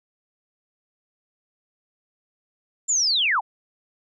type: linear sweep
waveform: sine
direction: down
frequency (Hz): 7370 to 698.5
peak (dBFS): -18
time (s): 2.88-3.41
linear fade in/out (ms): 20
effects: none